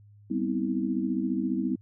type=chord; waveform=sine; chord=C major seventh; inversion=second; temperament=equal with one note detuned; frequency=196 / 246.9 / 261.6 / 321.5 Hz; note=G3 / B3 / C4 / E4; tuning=0 / 0 / 0 / -43 cents; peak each=-31 dBFS; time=0.3-1.76 s; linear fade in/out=10 ms; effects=added 103 Hz sine -51 dBFS peak until 1.81 s